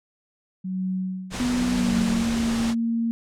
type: tone with tremolo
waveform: sine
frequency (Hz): 186.6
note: F#3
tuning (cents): +15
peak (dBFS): -23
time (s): 0.64-2.24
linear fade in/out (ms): 10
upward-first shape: sine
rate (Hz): 0.96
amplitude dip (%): 90
type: low-pass noise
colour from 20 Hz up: pink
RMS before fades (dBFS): -31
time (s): 1.3-2.75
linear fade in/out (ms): 50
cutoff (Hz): 8800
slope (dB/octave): 24
type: tone with pitch glide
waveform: sine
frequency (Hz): 246.9 to 230.4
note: B3 to A#3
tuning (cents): 0 to -20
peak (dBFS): -21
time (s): 1.4-3.11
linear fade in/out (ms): 0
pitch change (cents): -120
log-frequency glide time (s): 1.76-2
effects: none